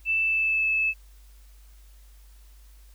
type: tone with pitch glide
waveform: sine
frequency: 2647 to 2611 Hz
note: E7 to E7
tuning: +7 to -17 cents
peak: -21 dBFS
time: 0.05-0.94 s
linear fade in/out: 50 ms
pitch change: -24 cents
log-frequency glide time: 0.21-0.68 s
effects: added 50 Hz sine -48 dBFS peak until 2.94 s + white hiss -61 dBFS RMS until 2.94 s